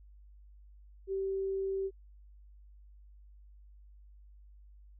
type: tone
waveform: sine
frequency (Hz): 387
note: G4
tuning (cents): -22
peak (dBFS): -31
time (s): 1.07-1.91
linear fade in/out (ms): 50
effects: added 50 Hz sine -53 dBFS peak until 4.99 s